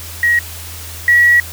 sine tone pair in turn, 1899 / 1923.3 Hz, A#6 / B6, +32 / -46 cents, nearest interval unison, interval 22 cents, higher second, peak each -9 / -6 dBFS, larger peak second, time 0.23-0.39 / 1.08-1.4 s, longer second, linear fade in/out 2 ms, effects added 83 Hz sine -31 dBFS peak until 1.52 s + white hiss -31 dBFS RMS until 1.52 s

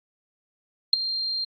sine tone with ADSR envelope, 4186 Hz, C8, in tune, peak -9 dBFS, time 0.93-1.45 s, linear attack 4 ms, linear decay 9 ms, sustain -16 dB, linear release 11 ms, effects AAC 32 kbps

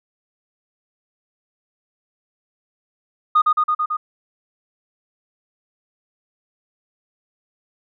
sine tone with echo, 1232 Hz, D#6, 17 cents flat, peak -9 dBFS, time 3.35-3.42 s, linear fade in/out 10 ms, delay 110 ms, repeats 5, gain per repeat -2 dB, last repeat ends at 3.97 s, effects tanh soft clip ceiling -8 dBFS

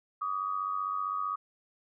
sine tone pair together, 1149 / 1244.5 Hz, D6 / D#6, -38 / 0 cents, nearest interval minor second, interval 138 cents, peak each -34 / -32 dBFS, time 0.21-1.36 s, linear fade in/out 10 ms, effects none

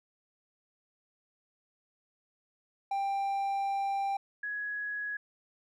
triangle / sine tone pair in turn, 790 / 1674 Hz, G5 / G#6, +13 / +13 cents, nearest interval octave + minor second, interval 1300 cents, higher second, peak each -27 / -33 dBFS, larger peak first, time 2.91-4.17 / 4.43-5.17 s, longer first, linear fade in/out 5 ms, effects none

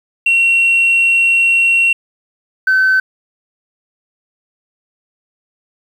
sine tone pair in turn, 2732 / 1529.4 Hz, F7 / G6, -39 / -43 cents, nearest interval minor seventh, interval 1004 cents, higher first, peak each -7 dBFS, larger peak neither, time 0.26-1.93 / 2.67-3 s, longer first, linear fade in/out 5 ms, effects tanh soft clip ceiling -6 dBFS + 7-bit

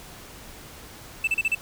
triangle tone bursts, 2646 Hz, E7, 6 cents sharp, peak -18 dBFS, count 5, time 1.24-1.55 s, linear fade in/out 5 ms, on 34 ms, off 35 ms, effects pink hiss -44 dBFS RMS until 1.61 s

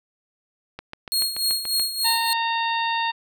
click train, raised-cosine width 0.3 ms, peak -18 dBFS, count 8, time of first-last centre 0.79-1.797 s, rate 6.95 Hz
sawtooth tone with tremolo, 4282 Hz, C8, 39 cents sharp, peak -16 dBFS, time 1.12-2.33 s, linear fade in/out 0 ms, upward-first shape sine, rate 3.4 Hz, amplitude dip 70%
harmonic tone, 919 Hz, A#5, 25 cents flat, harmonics 1 / 2 / 3 / 4 / 5, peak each -23 / -29 / -30 / -30 / -37 dBFS, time 2.04-3.12 s, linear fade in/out 20 ms
effects none

